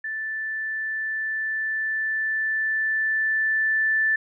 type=tone with level ramp; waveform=sine; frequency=1760 Hz; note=A6; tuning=in tune; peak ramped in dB=-27 to -18 dBFS; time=0.04-4.16 s; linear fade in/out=5 ms; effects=none